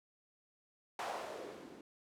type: noise with low-pass filter sweep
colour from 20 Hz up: violet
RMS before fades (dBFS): -45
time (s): 0.99-1.81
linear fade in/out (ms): 2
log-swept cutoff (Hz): 850 to 260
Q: 2.4
effects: none